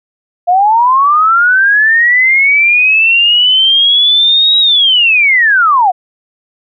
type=linear two-way sweep; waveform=sine; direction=up then down; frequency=689 to 3851 to 689 Hz; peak=-5 dBFS; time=0.47-5.92 s; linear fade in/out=20 ms; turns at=4.59 s; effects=none